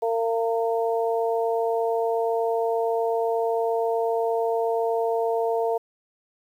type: harmonic tone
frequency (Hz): 228.4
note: A#3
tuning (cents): -35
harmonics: 2 / 3 / 4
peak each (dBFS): -23 / -26 / -31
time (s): 0.02-5.78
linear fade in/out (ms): 10
effects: 9-bit